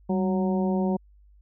harmonic tone with a mistuned harmonic, 185 Hz, F#3, in tune, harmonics 1 / 2 / 3 / 4 / 5, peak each -23 / -29 / -33 / -35 / -37 dBFS, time 0.09-0.97 s, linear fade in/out 10 ms, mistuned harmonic 1, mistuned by +70 cents, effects added 50 Hz sine -52 dBFS peak until 1.41 s

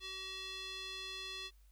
square tone with band-pass filter, 379.6 Hz, F#4, 44 cents sharp, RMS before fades -45 dBFS, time 0-1.51 s, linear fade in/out 50 ms, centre 3600 Hz, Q 3, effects added 50 Hz sine -60 dBFS peak until 1.71 s + white hiss -75 dBFS RMS until 1.71 s

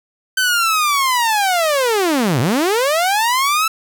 sawtooth linear two-way sweep, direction down then up, 1544 to 109.2 to 1332 Hz, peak -10 dBFS, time 0.37-3.68 s, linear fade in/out 5 ms, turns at 2.4 s, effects none

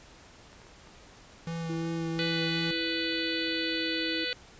clicks, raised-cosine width 0.5 ms, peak -38 dBFS, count 6, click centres 0.53 / 0.617 / 0.668 / 0.873 / 1.738 / 1.851 s
square tone with vibrato, 164.81 Hz, E3, in tune, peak -33 dBFS, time 1.47-2.71 s, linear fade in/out 2 ms, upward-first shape sine, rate 2.8 Hz, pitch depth 18 cents each way
sine tone with pitch glide, 330.9 to 325.2 Hz, E4 to E4, +7 to -23 cents, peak -33 dBFS, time 1.69-4.25 s, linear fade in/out 10 ms, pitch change -30 cents, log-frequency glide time 2.74-3.97 s
harmonic tone, 496.1 Hz, B4, 8 cents sharp, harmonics 1 / 3 / 4 / 5 / 6 / 7 / 8 / 9, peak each -38 / -38 / -38 / -38 / -38 / -38 / -38 / -38 dBFS, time 2.19-4.33 s, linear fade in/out 0 ms
effects pink hiss -53 dBFS RMS until 4.59 s + resampled to 16000 Hz

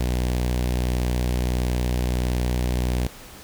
sawtooth tone with notch filter, 61.5 Hz, B1, 7 cents flat, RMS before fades -23 dBFS, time 0-3.07 s, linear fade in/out 5 ms, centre 1300 Hz, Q 1.4, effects pink hiss -43 dBFS RMS until 3.43 s

